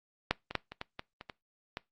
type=clicks; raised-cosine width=0.3 ms; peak=-10 / -22 / -12 / -26 / -21 / -22 / -28 / -25 / -20 dBFS; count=9; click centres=0.31 / 0.51 / 0.553 / 0.72 / 0.814 / 0.994 / 1.211 / 1.298 / 1.771 s; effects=noise-tail reverb RT60 0.2 s tail -22 dB re dry + Opus 48 kbps